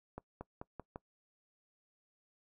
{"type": "accelerating click train", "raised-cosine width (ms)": 1, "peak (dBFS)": -29, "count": 5, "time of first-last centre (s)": [0.18, 0.959], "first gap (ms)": 230, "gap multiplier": 0.89, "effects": ["noise-tail reverb RT60 0.1 s tail -22 dB re dry"]}